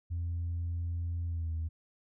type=tone with pitch glide; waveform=sine; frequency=85.3 to 80.79 Hz; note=F2 to E2; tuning=-40 to -34 cents; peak=-30 dBFS; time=0.1-1.69 s; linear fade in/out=20 ms; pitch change=-94 cents; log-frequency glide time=1.26-1.52 s; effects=tanh soft clip ceiling -29 dBFS